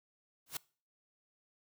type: noise with exponential growth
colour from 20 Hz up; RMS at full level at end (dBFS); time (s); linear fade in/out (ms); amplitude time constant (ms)
white; -33; 0.46-0.57; 5; 22
effects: noise-tail reverb RT60 0.4 s tail -23 dB re dry